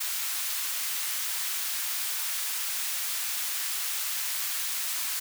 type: high-pass noise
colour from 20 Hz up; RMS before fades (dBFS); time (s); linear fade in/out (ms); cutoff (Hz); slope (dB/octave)
white; -31; 0-5.2; 10; 1200; 12
effects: none